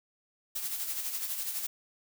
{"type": "noise with tremolo", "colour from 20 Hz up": "blue", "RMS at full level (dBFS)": -33, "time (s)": [0.55, 1.67], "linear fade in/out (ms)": 10, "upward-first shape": "sine", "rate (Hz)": 12, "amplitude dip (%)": 50, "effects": []}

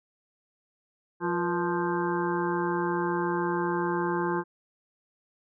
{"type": "harmonic tone with a mistuned harmonic", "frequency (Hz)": 174.61, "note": "F3", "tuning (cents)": 0, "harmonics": [1, 2, 3, 5, 6, 7, 8, 9], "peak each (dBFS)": [-33, -28, -39, -33, -34, -41, -44, -36], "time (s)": [1.2, 4.44], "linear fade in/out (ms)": 50, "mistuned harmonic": 3, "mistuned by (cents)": -120, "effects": []}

